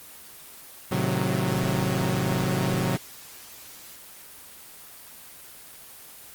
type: chord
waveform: sawtooth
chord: A diminished seventh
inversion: none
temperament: equal with one note detuned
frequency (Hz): 110 / 132.64 / 155.56 / 185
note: A2 / C3 / Eb3 / Gb3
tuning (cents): 0 / +24 / 0 / 0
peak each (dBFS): -27 / -23 / -28 / -23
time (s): 0.91-2.97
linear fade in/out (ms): 10
effects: white hiss -45 dBFS RMS until 6.34 s + Opus 24 kbps